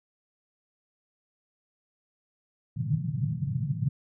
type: band-pass noise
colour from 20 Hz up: white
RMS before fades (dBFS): -29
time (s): 2.76-3.89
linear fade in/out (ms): 10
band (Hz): 110 to 160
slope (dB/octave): 48
effects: none